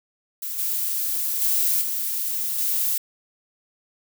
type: noise with level steps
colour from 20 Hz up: violet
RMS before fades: -30 / -25 / -21 / -26 / -23 dBFS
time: 0.42-2.98 s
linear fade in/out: 5 ms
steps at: 0.58 / 1.41 / 1.81 / 2.58 s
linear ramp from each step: 10 ms
effects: none